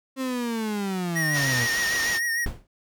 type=linear sweep; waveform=35% pulse; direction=down; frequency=267.2 to 113.8 Hz; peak=-24 dBFS; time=0.16-1.68 s; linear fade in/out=50 ms
type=tone with vibrato; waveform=square; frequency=1864.7 Hz; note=A#6; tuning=in tune; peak=-24 dBFS; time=1.15-2.46 s; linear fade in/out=20 ms; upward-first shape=sine; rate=6.6 Hz; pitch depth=43 cents each way
type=low-pass noise; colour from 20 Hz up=white; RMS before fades=-31 dBFS; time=1.32-2.2 s; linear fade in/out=50 ms; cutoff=7000 Hz; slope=96 dB/octave
type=noise with exponential decay; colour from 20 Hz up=brown; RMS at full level=-24 dBFS; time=2.46-2.67 s; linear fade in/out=2 ms; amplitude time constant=45 ms
effects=none